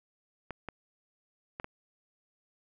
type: clicks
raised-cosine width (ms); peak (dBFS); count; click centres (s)
0.5; -23; 4; 0.507 / 0.687 / 1.599 / 1.644
effects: none